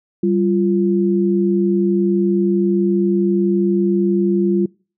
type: tone pair together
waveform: sine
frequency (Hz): 194.69 / 346.9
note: G3 / F4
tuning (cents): -12 / -12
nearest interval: minor seventh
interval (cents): 1000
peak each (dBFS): -16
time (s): 0.23-4.66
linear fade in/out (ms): 5
effects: noise-tail reverb RT60 0.4 s tail -26 dB re dry